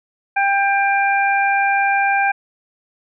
harmonic tone, 794 Hz, G5, 22 cents sharp, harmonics 1 / 2 / 3, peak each -16 / -19 / -21 dBFS, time 0.36-2.32 s, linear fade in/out 10 ms, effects none

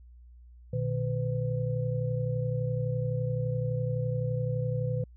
sine tone cluster, 120.5 / 152.3 / 504 Hz, B2 / D#3 / B4, -42 / -37 / +35 cents, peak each -29 / -33 / -34 dBFS, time 0.73-5.04 s, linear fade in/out 5 ms, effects added 60 Hz sine -49 dBFS peak until 5.16 s

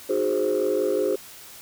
sine chord, Ab dominant seventh, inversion second, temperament equal, 311.1 / 370 / 415.3 / 523.3 Hz, Eb4 / Gb4 / Ab4 / C5, 0 / 0 / 0 / 0 cents, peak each -29 / -25 / -23 / -24 dBFS, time 0.09-1.16 s, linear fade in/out 10 ms, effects tanh soft clip ceiling -15 dBFS + white hiss -44 dBFS RMS until 1.61 s

